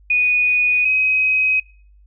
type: tone pair in turn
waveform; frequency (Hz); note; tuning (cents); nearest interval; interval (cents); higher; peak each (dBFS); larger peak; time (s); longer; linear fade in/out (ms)
sine; 2474 / 2529; D#7 / D#7; -10 / +28; unison; 38; second; -13; neither; 0.1-0.85 / 0.85-1.6; neither; 5
effects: noise-tail reverb RT60 0.5 s tail -26 dB re dry + added 50 Hz sine -46 dBFS peak until 2.06 s